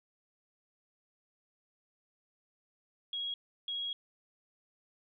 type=tone bursts at uneven times; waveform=sine; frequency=3305 Hz; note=G#7; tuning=9 cents flat; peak=-34 dBFS; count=2; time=3.13-3.34 / 3.68-3.93 s; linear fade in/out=2 ms; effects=none